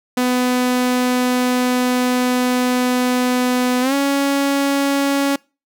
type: tone with pitch glide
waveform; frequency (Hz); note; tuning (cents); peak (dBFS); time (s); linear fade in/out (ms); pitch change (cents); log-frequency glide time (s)
sawtooth; 249.9 to 278.9; B3 to C#4; +21 to +11; -11; 0.17-5.36; 5; +190; 3.81-3.94
effects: noise-tail reverb RT60 0.3 s tail -25 dB re dry